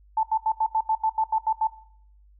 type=tone bursts; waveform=sine; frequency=880 Hz; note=A5; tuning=in tune; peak=-19 dBFS; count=11; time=0.17-1.672 s; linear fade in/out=5 ms; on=62 ms; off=82 ms; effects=noise-tail reverb RT60 0.6 s tail -17 dB re dry + added 50 Hz sine -52 dBFS peak until 2.39 s